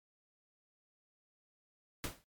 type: noise with exponential decay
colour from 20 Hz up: pink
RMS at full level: -36 dBFS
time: 2.04-2.24 s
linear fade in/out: 0 ms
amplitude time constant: 43 ms
effects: MP3 96 kbps